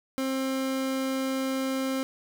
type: tone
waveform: 30% pulse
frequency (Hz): 265.2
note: C4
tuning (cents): +23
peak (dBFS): -24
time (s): 0.18-2.03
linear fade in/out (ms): 0
effects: none